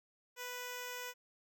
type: tone with notch filter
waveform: 5% pulse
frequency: 493.9 Hz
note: B4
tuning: in tune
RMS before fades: -44 dBFS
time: 0.36-1.14 s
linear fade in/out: 50 ms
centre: 4200 Hz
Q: 1.4
effects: none